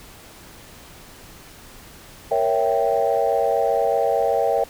sine chord, A# diminished seventh, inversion none, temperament equal, 466.2 / 554.4 / 659.3 / 784 Hz, A#4 / C#5 / E5 / G5, 0 / 0 / 0 / 0 cents, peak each -22 dBFS, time 2.31-4.64 s, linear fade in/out 5 ms, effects tanh soft clip ceiling -8 dBFS + pink hiss -44 dBFS RMS until 4.69 s

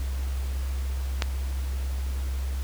click, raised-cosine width 0.2 ms, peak -7 dBFS, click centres 1.222 s, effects added 66 Hz sine -26 dBFS peak until 2.63 s + pink hiss -44 dBFS RMS until 2.63 s

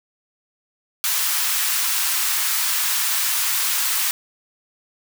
white high-pass noise, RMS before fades -21 dBFS, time 1.04-4.11 s, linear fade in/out 0 ms, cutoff 950 Hz, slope 24 dB/octave, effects none

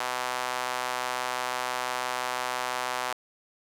sawtooth tone with high-pass filter, 125.9 Hz, B2, 34 cents sharp, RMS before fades -31 dBFS, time 0-3.13 s, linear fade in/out 2 ms, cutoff 880 Hz, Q 1.5, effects low-pass 12000 Hz 12 dB/octave + 8-bit

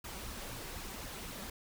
pink noise with flanger, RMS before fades -44 dBFS, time 0.04-1.5 s, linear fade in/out 5 ms, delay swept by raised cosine 0.72 to 5.32 ms, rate 4 Hz, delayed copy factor +0.65, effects none

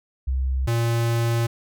sine / square tone pair in turn, 65.41 / 116.55 Hz, C2 / A#2, 0 / 0 cents, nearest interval minor seventh, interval 1000 cents, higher second, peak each -20 dBFS, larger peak neither, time 0.27-0.67 / 0.67-1.47 s, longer second, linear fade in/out 10 ms, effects none

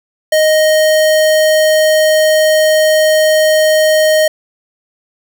square tone, 622.3 Hz, D#5, in tune, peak -8 dBFS, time 0.32-4.28 s, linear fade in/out 5 ms, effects none

